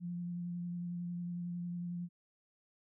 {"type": "tone with vibrato", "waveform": "sine", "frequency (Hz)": 174.61, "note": "F3", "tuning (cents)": 0, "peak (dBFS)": -37, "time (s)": [0, 2.09], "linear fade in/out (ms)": 50, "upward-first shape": "sine", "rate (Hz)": 11, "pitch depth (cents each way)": 15, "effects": []}